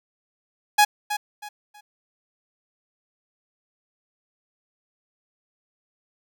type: tone with echo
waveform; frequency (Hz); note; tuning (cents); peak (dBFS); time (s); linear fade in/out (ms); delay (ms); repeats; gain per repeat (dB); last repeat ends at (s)
sawtooth; 834; G#5; +7; -9; 0.78-0.85; 10; 320; 3; -11; 1.81
effects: none